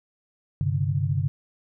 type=chord; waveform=sine; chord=G suspended fourth; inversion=none; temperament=equal with one note detuned; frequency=98 / 132.95 / 146.83 Hz; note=G2 / C3 / D3; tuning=0 / +28 / 0 cents; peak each=-26 dBFS; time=0.61-1.28 s; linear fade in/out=0 ms; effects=none